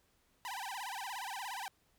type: tone with vibrato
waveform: sawtooth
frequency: 880 Hz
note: A5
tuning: in tune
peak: -36 dBFS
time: 0.45-1.68 s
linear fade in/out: 0 ms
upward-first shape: sine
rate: 17 Hz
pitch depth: 250 cents each way
effects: pink hiss -73 dBFS RMS until 1.98 s